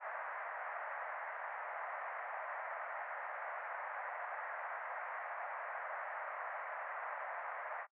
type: band-pass noise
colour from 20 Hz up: pink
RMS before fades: -44 dBFS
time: 0-7.87 s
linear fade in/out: 50 ms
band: 610 to 2000 Hz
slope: 48 dB/octave
effects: noise-tail reverb RT60 0.1 s tail -21 dB re dry